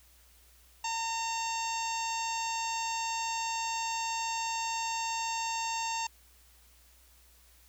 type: harmonic tone with a mistuned harmonic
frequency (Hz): 911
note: A#5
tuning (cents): -40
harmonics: 1 / 2 / 3 / 4 / 5 / 6 / 7 / 8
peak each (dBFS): -33 / -46 / -39 / -46 / -44 / -45 / -42 / -42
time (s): 0.84-6.07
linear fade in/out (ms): 5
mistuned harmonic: 8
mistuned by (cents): +28
effects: added 60 Hz sine -61 dBFS peak until 7.68 s + white hiss -62 dBFS RMS until 7.68 s